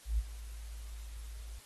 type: tone with ADSR envelope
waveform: sine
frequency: 55 Hz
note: A1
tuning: in tune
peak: -26 dBFS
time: 0.05-1.59 s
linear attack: 130 ms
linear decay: 45 ms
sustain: -16 dB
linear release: 6 ms
effects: white hiss -57 dBFS RMS until 1.65 s + AAC 32 kbps